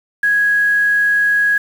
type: tone with quantisation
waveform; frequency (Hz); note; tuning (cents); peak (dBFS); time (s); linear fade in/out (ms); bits
sine; 1661.2; G#6; 0; -11; 0.23-1.58; 5; 6
effects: none